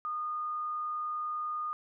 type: tone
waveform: sine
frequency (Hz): 1225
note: D#6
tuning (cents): -27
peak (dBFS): -32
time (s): 0.05-1.73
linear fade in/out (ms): 0
effects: none